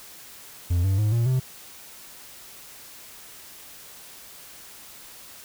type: tone with pitch steps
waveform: triangle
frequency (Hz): 87.31 / 96.32 / 106.26 / 117.22 / 129.31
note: F2 / G2 / G#2 / A#2 / C3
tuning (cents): 0 / -30 / +40 / +10 / -20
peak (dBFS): -17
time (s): 0.7-1.4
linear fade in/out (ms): 10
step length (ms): 140
effects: white hiss -45 dBFS RMS until 5.44 s